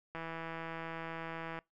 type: click train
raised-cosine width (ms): 0.5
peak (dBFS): -27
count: 237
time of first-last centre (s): 0.15-1.589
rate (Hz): 164
effects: noise-tail reverb RT60 0.2 s tail -25 dB re dry